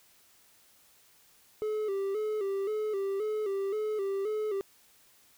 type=tone with vibrato; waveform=triangle; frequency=410 Hz; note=G#4; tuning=22 cents flat; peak=-27 dBFS; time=1.62-4.61 s; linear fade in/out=0 ms; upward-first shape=square; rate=1.9 Hz; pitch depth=77 cents each way; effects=white hiss -62 dBFS RMS until 5.37 s